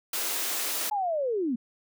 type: high-pass noise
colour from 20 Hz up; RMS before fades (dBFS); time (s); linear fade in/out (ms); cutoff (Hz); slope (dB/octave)
white; -30; 0.13-0.9; 5; 250; 48
type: linear sweep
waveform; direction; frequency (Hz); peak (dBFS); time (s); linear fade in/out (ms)
sine; down; 861 to 220; -25; 0.91-1.56; 10
effects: none